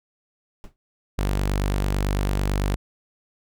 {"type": "noise with exponential decay", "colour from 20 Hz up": "brown", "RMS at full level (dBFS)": -34, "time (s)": [0.64, 0.76], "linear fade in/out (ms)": 0, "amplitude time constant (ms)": 24}
{"type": "tone", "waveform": "sawtooth", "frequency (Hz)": 49, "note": "G1", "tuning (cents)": 0, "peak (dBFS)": -17, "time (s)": [1.18, 2.76], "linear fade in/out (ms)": 10}
{"effects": []}